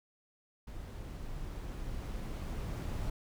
brown noise with level ramp, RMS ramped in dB -44 to -36 dBFS, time 0.67-3.1 s, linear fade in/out 5 ms, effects none

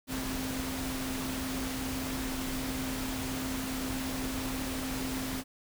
sine tone in noise, 261.6 Hz, C4, in tune, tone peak -35 dBFS, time 0.07-5.44 s, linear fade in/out 50 ms, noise pink, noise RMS -37 dBFS, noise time 0.07-5.44 s, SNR -1 dB, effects none

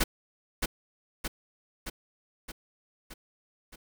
pink noise with echo, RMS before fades -24 dBFS, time 0-0.04 s, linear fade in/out 10 ms, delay 620 ms, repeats 6, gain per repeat -4 dB, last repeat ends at 3.76 s, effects none

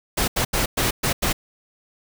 pink noise bursts at uneven times, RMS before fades -21 dBFS, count 6, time 0.17-0.28 / 0.36-0.45 / 0.53-0.66 / 0.77-0.91 / 1.03-1.13 / 1.22-1.33 s, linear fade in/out 10 ms, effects none

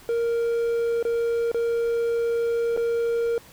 triangle tone with dropouts, 466.2 Hz, A#4, in tune, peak -19 dBFS, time 0.09-3.38 s, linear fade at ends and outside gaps 1 ms, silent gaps 1.027-1.051 / 1.516-1.545 / 2.765-2.774 s, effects pink hiss -49 dBFS RMS until 3.52 s

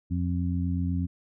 harmonic tone, 88.1 Hz, F2, 16 cents sharp, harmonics 1 / 2 / 3, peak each -27 / -30 / -32 dBFS, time 0.1-1.07 s, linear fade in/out 20 ms, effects none

